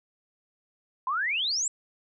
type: exponential sweep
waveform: sine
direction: up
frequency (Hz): 987.8 to 7900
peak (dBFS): -25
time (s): 1.07-1.68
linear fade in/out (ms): 2
effects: none